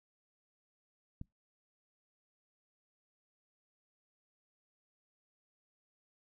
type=click; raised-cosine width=5 ms; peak=-30 dBFS; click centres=1.214 s; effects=noise-tail reverb RT60 0.2 s tail -26 dB re dry